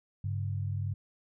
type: tone pair together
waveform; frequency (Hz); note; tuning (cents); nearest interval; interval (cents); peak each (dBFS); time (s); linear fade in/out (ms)
sine; 99.2 / 140.29; G2 / C#3; +21 / +21; tritone; 600; -31 / -37; 0.24-0.94; 5
effects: none